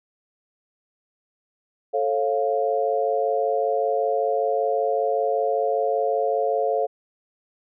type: chord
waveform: sine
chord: A augmented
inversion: none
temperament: equal with one note detuned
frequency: 440 / 545.2 / 698.5 Hz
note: A4 / C#5 / E#5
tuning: 0 / -29 / 0 cents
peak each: -24 dBFS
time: 1.93-6.87 s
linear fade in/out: 20 ms
effects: none